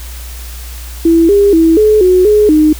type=tone with pitch steps; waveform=sine; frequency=331.2 / 403.9 / 326.5 / 427.7 / 366.8 / 420.9 / 307.1 Hz; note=E4 / G#4 / E4 / A4 / F#4 / G#4 / D#4; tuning=+8 / -48 / -17 / -49 / -15 / +23 / -23 cents; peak=-4 dBFS; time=1.05-2.73 s; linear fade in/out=5 ms; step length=240 ms; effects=added 60 Hz sine -24 dBFS peak until 2.79 s + white hiss -32 dBFS RMS until 2.79 s